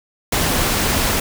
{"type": "noise", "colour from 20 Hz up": "pink", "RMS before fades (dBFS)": -18, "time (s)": [0.32, 1.2], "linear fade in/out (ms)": 5, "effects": []}